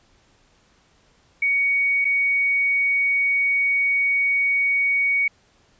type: tone with dropouts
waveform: sine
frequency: 2240 Hz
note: C#7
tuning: 18 cents sharp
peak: -17 dBFS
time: 1.42-5.28 s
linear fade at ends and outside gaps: 5 ms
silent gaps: 2.046-2.051 s
effects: pink hiss -59 dBFS RMS until 5.79 s + resampled to 16000 Hz